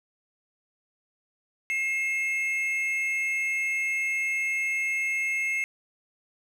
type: tone pair together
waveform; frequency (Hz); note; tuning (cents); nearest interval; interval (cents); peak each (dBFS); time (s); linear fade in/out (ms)
triangle; 2144 / 2637; C7 / E7; +42 / 0; major third; 358; -24 / -31; 1.7-5.64; 0
effects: none